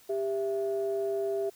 sine tone pair together, 396.6 / 663.8 Hz, G4 / E5, +20 / +12 cents, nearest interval major sixth, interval 892 cents, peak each -28 / -33 dBFS, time 0.09-1.5 s, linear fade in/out 10 ms, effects tanh soft clip ceiling -20 dBFS + white hiss -58 dBFS RMS until 1.55 s

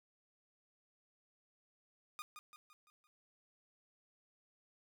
sawtooth tone with echo, 1224 Hz, D#6, 29 cents flat, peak -40 dBFS, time 2.19-2.22 s, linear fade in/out 0 ms, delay 170 ms, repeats 5, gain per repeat -6 dB, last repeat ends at 3.07 s, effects none

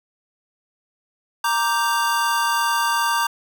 square chord, G minor, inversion first, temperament equal, 932.3 / 1174.7 / 1568 Hz, Bb5 / D6 / G6, 0 / 0 / 0 cents, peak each -22 / -24 / -25 dBFS, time 1.44-3.27 s, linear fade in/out 5 ms, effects none

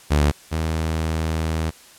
sawtooth tone pair in turn, 73.6 / 79.96 Hz, D2 / D#2, +4 / +48 cents, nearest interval minor second, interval 144 cents, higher second, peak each -11 / -17 dBFS, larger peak first, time 0.1-0.32 / 0.51-1.71 s, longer second, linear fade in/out 20 ms, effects white hiss -47 dBFS RMS until 1.98 s + low-pass 11000 Hz 12 dB/octave

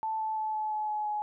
sine tone with pitch steps, 880 / 873.4 / 866.9 / 860.4 / 854 / 847.6 / 841.2 Hz, A5 / A5 / A5 / A5 / G#5 / G#5 / G#5, 0 / -13 / -26 / -39 / +48 / +35 / +22 cents, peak -29 dBFS, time 0.03-1.22 s, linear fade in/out 0 ms, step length 170 ms, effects none

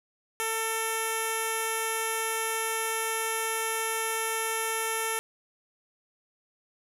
10% pulse tone with low-pass filter, 447.2 Hz, A4, 28 cents sharp, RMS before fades -30 dBFS, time 0.4-5.19 s, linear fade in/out 0 ms, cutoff 11000 Hz, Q 4.5, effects none

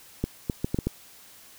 clicks, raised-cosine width 3 ms, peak -12 dBFS, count 6, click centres 0.24 / 0.498 / 0.645 / 0.745 / 0.788 / 0.87 s, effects white hiss -51 dBFS RMS until 1.58 s

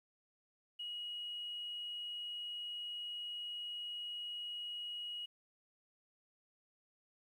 sine tone, 2900 Hz, F#7, 35 cents flat, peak -40 dBFS, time 0.79-5.26 s, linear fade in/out 10 ms, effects tanh soft clip ceiling -36 dBFS + 12-bit

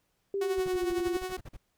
sine tone with pitch glide, 395.5 to 348.3 Hz, G4 to F4, +15 to -5 cents, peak -28 dBFS, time 0.34-1.17 s, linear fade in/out 2 ms, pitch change -220 cents, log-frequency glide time 0.44-0.88 s
sawtooth tone with tremolo, 370 Hz, F#4, in tune, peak -28 dBFS, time 0.41-1.37 s, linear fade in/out 5 ms, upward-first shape sine, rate 11 Hz, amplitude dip 55%
brown noise bursts, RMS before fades -42 dBFS, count 13, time 0.57-1.57 s, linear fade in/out 10 ms, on 40 ms, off 40 ms
effects pink hiss -75 dBFS RMS until 1.77 s

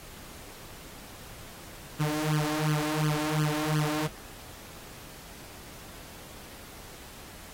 sawtooth tone with flanger, 152.3 Hz, D#3, 37 cents flat, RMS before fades -28 dBFS, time 1.99-4.08 s, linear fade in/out 20 ms, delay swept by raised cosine 0.64 to 3.74 ms, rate 2.8 Hz, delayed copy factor +0.9, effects pink hiss -47 dBFS RMS until 7.53 s + AAC 48 kbps

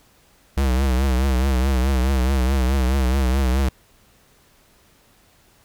square tone with vibrato, 65.41 Hz, C2, in tune, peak -17 dBFS, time 0.57-3.69 s, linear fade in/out 5 ms, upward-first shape triangle, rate 4.7 Hz, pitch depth 110 cents each way, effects pink hiss -56 dBFS RMS until 5.64 s

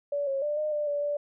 sine tone with pitch steps, 574 / 545 / 592 / 609 / 594 / 579 / 583 Hz, D5 / C#5 / D5 / D#5 / D5 / D5 / D5, -40 / -29 / +14 / -37 / +20 / -25 / -13 cents, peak -26 dBFS, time 0.12-1.17 s, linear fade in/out 5 ms, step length 150 ms, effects none

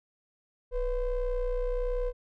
triangle ring-modulated tone, 261.6 Hz, C4, in tune, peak -22 dBFS, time 0.71-2.13 s, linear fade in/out 50 ms, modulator 231 Hz, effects none

